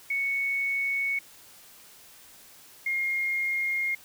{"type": "tone pair in turn", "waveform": "sine", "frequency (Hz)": [2217, 2135], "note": ["C#7", "C7"], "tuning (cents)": [0, 34], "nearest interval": "minor second", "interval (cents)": 66, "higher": "first", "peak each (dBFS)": -25, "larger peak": "neither", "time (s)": [[0.1, 1.19], [2.86, 3.95]], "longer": "neither", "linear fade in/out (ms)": 5, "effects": ["white hiss -52 dBFS RMS until 4.04 s"]}